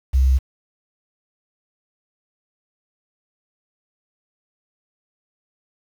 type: tone with quantisation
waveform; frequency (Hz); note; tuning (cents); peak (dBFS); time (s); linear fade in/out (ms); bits
sine; 65.41; C2; 0; -12; 0.13-0.39; 20; 7
effects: none